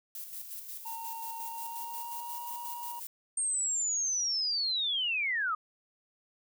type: noise with tremolo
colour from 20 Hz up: violet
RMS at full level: -41 dBFS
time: 0.15-3.07 s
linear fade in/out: 2 ms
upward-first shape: square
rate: 5.6 Hz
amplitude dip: 45%
type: tone with pitch glide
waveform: triangle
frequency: 918 to 950.9 Hz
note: A#5 to A#5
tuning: -27 to +34 cents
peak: -37 dBFS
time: 0.85-3 s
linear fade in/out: 10 ms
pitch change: +61 cents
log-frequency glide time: 1.36-2.38 s
type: linear sweep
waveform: sine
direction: down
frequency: 8700 to 1202 Hz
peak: -28 dBFS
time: 3.37-5.55 s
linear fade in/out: 5 ms
effects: none